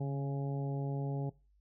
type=harmonic tone with a mistuned harmonic; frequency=138.59 Hz; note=C#3; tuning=in tune; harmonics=1 / 2 / 3 / 4 / 5 / 6; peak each=-33 / -43 / -44 / -48 / -50 / -50 dBFS; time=0-1.3 s; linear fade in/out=10 ms; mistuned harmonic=1; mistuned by=+28 cents; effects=noise-tail reverb RT60 0.3 s tail -21 dB re dry + added 50 Hz sine -65 dBFS peak until 1.6 s